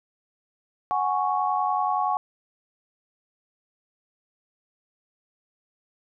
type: chord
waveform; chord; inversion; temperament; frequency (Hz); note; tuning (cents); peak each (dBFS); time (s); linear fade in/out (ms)
sine; F# suspended second; none; equal; 740 / 830.6 / 1108.7; F#5 / G#5 / C#6; 0 / 0 / 0; -26; 0.91-2.17; 0
effects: none